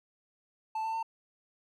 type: tone with pitch steps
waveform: triangle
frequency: 880 / 891.3 / 902.7 Hz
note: A5 / A5 / A5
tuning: 0 / +22 / +44 cents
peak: -29 dBFS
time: 0.75-1.029 s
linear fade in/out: 5 ms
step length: 93 ms
effects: none